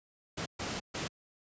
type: noise bursts at uneven times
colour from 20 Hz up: pink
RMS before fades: -36 dBFS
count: 3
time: 0.37-0.46 / 0.59-0.8 / 0.94-1.08 s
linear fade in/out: 10 ms
effects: high-pass 80 Hz 12 dB/octave + resampled to 16000 Hz